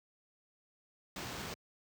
pink noise with sample-and-hold, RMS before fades -42 dBFS, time 1.16-1.54 s, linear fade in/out 2 ms, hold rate 11025 Hz, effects high-pass 80 Hz 12 dB/octave

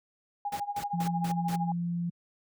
sine tone with tremolo, 817 Hz, G#5, 29 cents flat, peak -28 dBFS, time 0.45-1.72 s, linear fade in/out 2 ms, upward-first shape sine, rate 13 Hz, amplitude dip 85%
pink noise bursts, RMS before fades -40 dBFS, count 5, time 0.52-1.56 s, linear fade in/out 5 ms, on 80 ms, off 160 ms
sine tone, 172.3 Hz, F3, 23 cents flat, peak -28 dBFS, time 0.93-2.1 s, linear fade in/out 10 ms
effects high-pass 100 Hz 12 dB/octave

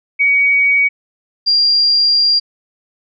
sine tone pair in turn, 2254 / 4776 Hz, C#7 / D8, +28 / +28 cents, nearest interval octave + minor second, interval 1300 cents, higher second, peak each -9 dBFS, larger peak neither, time 0.19-0.89 / 1.46-2.4 s, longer second, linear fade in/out 20 ms, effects none

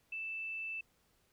sine tone, 2645 Hz, E7, 5 cents sharp, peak -38 dBFS, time 0.12-0.81 s, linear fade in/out 5 ms, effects pink hiss -73 dBFS RMS until 1.32 s

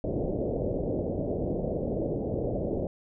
white low-pass noise, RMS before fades -30 dBFS, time 0.04-2.87 s, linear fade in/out 2 ms, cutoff 600 Hz, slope 48 dB/octave, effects none

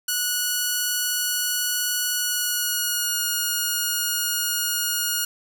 5% pulse tone with pitch glide, 1467 to 1436 Hz, F#6 to F6, -15 to +48 cents, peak -11 dBFS, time 0.08-5.25 s, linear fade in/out 5 ms, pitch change -37 cents, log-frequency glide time 2.1-3.25 s, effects none

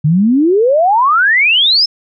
sine exponential sweep, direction up, 143 to 5350 Hz, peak -7 dBFS, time 0.04-1.86 s, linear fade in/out 10 ms, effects none

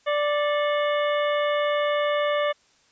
harmonic tone with a mistuned harmonic, 587.3 Hz, D5, in tune, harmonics 1 / 2 / 3 / 4 / 5 / 6, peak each -22 / -28 / -32 / -34 / -36 / -38 dBFS, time 0.06-2.53 s, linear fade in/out 20 ms, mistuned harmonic 4, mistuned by -130 cents, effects white hiss -61 dBFS RMS until 2.91 s + resampled to 16000 Hz

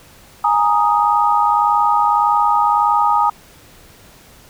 sine chord, Ab suspended second, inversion none, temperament equal, 830.6 / 932.3 / 1244.5 Hz, Ab5 / Bb5 / Eb6, 0 / 0 / 0 cents, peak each -16 dBFS, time 0.44-3.3 s, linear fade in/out 5 ms, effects pink hiss -45 dBFS RMS until 4.49 s

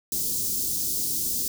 white band-stop noise, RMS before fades -27 dBFS, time 0.12-1.48 s, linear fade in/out 2 ms, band 380 to 4900 Hz, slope 24 dB/octave, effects none

